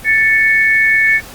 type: tone pair together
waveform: sine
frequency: 1765 / 2217 Hz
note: A6 / C#7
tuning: +5 / 0 cents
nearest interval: major third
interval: 395 cents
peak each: -11 dBFS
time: 0.04-1.21 s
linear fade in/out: 50 ms
effects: pink hiss -34 dBFS RMS until 1.34 s + Opus 32 kbps